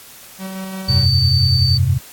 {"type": "tone with tremolo", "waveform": "45% pulse", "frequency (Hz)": 190, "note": "F#3", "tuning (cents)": 46, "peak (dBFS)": -25, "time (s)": [0.38, 1.08], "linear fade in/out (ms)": 50, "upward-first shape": "square", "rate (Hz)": 5.7, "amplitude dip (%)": 25}
{"type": "tone", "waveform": "sine", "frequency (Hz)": 4568, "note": "D8", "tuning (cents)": -49, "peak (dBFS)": -16, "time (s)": [0.88, 1.78], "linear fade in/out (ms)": 10}
{"type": "chord", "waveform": "sine", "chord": "F suspended second", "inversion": "none", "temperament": "equal with one note detuned", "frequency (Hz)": [87.31, 98, 130.28], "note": ["F2", "G2", "C3"], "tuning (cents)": [0, 0, -7], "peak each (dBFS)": [-18, -17, -16], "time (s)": [0.88, 1.99], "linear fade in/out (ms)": 20}
{"effects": ["white hiss -40 dBFS RMS until 2.12 s", "AAC 64 kbps"]}